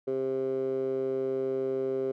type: tone with band-pass filter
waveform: 15% pulse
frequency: 132.4 Hz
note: C3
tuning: 21 cents sharp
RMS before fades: -30 dBFS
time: 0.07-2.12 s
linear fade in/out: 10 ms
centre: 430 Hz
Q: 4.9
effects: none